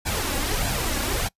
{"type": "noise with flanger", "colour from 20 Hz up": "pink", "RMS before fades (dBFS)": -25, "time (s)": [0.05, 1.29], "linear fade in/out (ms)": 20, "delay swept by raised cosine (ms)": [1.2, 3.6], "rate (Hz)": 1.6, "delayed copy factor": 0.6, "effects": ["noise-tail reverb RT60 0.1 s tail -24 dB re dry", "resampled to 32000 Hz"]}